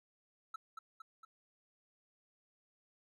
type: tone with echo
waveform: triangle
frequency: 1318.5 Hz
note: E6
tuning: in tune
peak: -38 dBFS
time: 0.54-0.56 s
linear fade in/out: 5 ms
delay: 230 ms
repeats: 3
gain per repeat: -4 dB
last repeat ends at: 1.25 s
effects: none